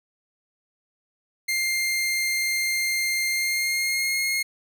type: tone with pitch glide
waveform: sawtooth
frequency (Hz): 2107 to 2148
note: C7 to C7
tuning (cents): +12 to +45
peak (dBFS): -19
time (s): 1.48-4.43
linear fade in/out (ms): 10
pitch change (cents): +33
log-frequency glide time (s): 3.29-4.2
effects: none